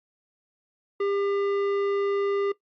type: tone with tanh clipping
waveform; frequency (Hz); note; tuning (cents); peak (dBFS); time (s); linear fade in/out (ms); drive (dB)
sine; 400; G4; +35; -25; 1-2.52; 5; 13
effects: noise-tail reverb RT60 0.1 s tail -17 dB re dry + Opus 48 kbps